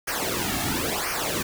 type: noise with flanger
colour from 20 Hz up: pink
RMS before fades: -27 dBFS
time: 0.07-1.43 s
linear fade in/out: 10 ms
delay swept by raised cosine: 0.26 to 2.06 ms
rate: 0.97 Hz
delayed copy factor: -0.85
effects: none